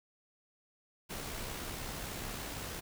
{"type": "noise with amplitude modulation", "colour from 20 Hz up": "pink", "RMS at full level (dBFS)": -40, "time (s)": [1.09, 2.81], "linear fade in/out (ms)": 20, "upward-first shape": "sine", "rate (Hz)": 66.5, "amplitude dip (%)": 30, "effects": []}